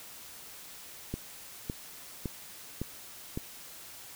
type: click train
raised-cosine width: 3 ms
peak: -20 dBFS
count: 5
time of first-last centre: 1.14-3.375 s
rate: 1.79 Hz
effects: white hiss -48 dBFS RMS until 4.15 s